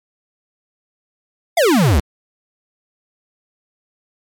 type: exponential sweep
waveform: square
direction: down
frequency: 738 to 61.8 Hz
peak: -11 dBFS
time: 1.57-2 s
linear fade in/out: 5 ms
effects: MP3 96 kbps

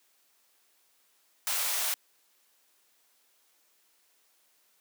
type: high-pass noise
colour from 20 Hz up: white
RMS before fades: -30 dBFS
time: 1.47-1.94 s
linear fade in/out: 0 ms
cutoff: 570 Hz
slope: 24 dB/octave
effects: white hiss -68 dBFS RMS until 4.8 s + high-pass 300 Hz 12 dB/octave

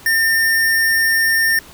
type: tone with sample-and-hold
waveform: sine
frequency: 1805 Hz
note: A6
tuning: 44 cents sharp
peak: -12 dBFS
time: 0.06-1.59 s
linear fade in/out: 2 ms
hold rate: 7350 Hz
effects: pink hiss -41 dBFS RMS until 1.73 s

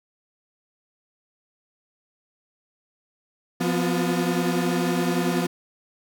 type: tone cluster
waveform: 35% pulse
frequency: 173.9 / 247.3 / 257.4 / 359 Hz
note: F3 / B3 / C4 / F4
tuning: -7 / +3 / -28 / +48 cents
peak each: -23 / -26 / -28 / -26 dBFS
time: 3.6-5.47 s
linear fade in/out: 10 ms
effects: none

